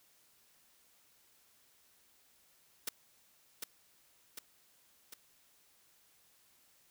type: noise with echo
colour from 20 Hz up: white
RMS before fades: -36 dBFS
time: 2.87-2.89 s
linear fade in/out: 5 ms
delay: 750 ms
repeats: 3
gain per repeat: -4 dB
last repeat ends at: 5.14 s
effects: white hiss -68 dBFS RMS until 6.9 s